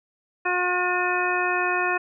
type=harmonic tone; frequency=359.8 Hz; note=F#4; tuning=48 cents flat; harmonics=1 / 2 / 3 / 4 / 5 / 7; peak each=-28 / -28 / -28 / -28 / -28 / -28 dBFS; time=0.45-1.98 s; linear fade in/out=10 ms; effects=none